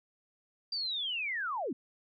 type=linear sweep; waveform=sine; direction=down; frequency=4745 to 207.7 Hz; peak=-32 dBFS; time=0.72-1.73 s; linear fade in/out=5 ms; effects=none